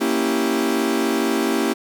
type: chord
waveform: 40% pulse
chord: A# diminished seventh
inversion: none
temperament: equal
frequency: 233.1 / 277.2 / 329.6 / 392 Hz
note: A#3 / C#4 / E4 / G4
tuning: 0 / 0 / 0 / 0 cents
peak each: -23 dBFS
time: 0-1.74 s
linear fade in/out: 20 ms
effects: none